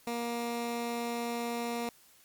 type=tone; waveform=15% pulse; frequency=236 Hz; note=A#3; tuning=22 cents sharp; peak=-26 dBFS; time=0.07-1.89 s; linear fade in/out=2 ms; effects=white hiss -61 dBFS RMS until 2.24 s + MP3 96 kbps